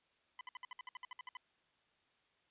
20% pulse tone bursts, 1004 Hz, B5, 28 cents sharp, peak -40 dBFS, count 13, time 0.39-1.37 s, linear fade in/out 2 ms, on 20 ms, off 60 ms, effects white hiss -75 dBFS RMS until 2.5 s + resampled to 8000 Hz

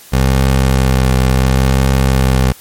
20% pulse tone with vibrato, 65.41 Hz, C2, in tune, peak -4 dBFS, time 0.12-2.53 s, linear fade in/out 20 ms, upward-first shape triangle, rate 0.71 Hz, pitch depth 30 cents each way, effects white hiss -39 dBFS RMS until 2.6 s + MP3 64 kbps

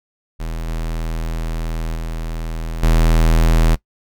square tone with level steps, 40.7 Hz, E1, 21 cents flat, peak -23 / -21 / -23 / -11 dBFS, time 0.39-3.76 s, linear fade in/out 20 ms, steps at 0.68 / 1.95 / 2.83 s, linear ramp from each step 5 ms, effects noise-tail reverb RT60 0.1 s tail -20 dB re dry

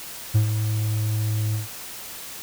triangle tone with ADSR envelope, 107.7 Hz, A2, 37 cents flat, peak -11 dBFS, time 0.34-1.68 s, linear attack 16 ms, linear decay 100 ms, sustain -8 dB, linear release 140 ms, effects white hiss -37 dBFS RMS until 2.42 s

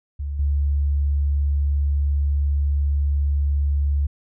sine tone with level steps, 71.4 Hz, D2, 48 cents flat, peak -24 / -17 dBFS, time 0.19-4.07 s, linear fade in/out 10 ms, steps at 0.39 s, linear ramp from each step 5 ms, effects none

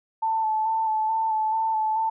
sine tone with vibrato, 880 Hz, A5, in tune, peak -21 dBFS, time 0.22-2.1 s, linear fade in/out 10 ms, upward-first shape square, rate 2.3 Hz, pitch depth 20 cents each way, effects none

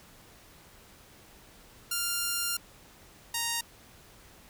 5% pulse tone pair in turn, 1396.9 / 932.3 Hz, F6 / A#5, 0 / 0 cents, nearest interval perfect fifth, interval 700 cents, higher first, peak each -17 dBFS, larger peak neither, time 1.91-2.57 / 3.34-3.61 s, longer first, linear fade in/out 5 ms, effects pink hiss -55 dBFS RMS until 4.49 s

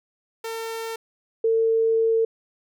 sawtooth / sine tone pair in turn, 452.4 / 450.7 Hz, A4 / A4, +48 / +42 cents, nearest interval unison, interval 6 cents, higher first, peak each -25 / -17 dBFS, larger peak second, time 0.44-0.96 / 1.44-2.25 s, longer second, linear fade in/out 5 ms, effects none

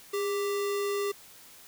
sine tone with sample-and-hold, 405.6 Hz, G#4, 41 cents flat, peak -27 dBFS, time 0.13-1.12 s, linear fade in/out 10 ms, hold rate 1575 Hz, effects white hiss -52 dBFS RMS until 1.67 s

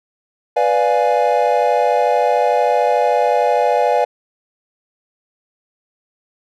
triangle chord, B diminished seventh, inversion none, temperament equal with one note detuned, 493.9 / 587.3 / 698.5 / 833 Hz, B4 / D5 / F5 / Ab5, 0 / 0 / 0 / +5 cents, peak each -16 dBFS, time 0.56-4.05 s, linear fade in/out 10 ms, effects none

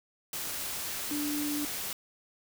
sine tone in noise, 293.7 Hz, D4, in tune, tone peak -31 dBFS, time 1.11-1.65 s, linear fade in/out 2 ms, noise white, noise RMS -36 dBFS, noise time 0.33-1.93 s, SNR +2 dB, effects none

